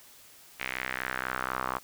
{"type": "tone with band-pass filter sweep", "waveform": "sawtooth", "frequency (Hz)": 64.1, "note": "C2", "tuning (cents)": -35, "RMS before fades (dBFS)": -34, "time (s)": [0.59, 1.79], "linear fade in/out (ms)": 20, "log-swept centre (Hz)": [2300, 1100], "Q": 3.1, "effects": ["white hiss -54 dBFS RMS until 1.83 s"]}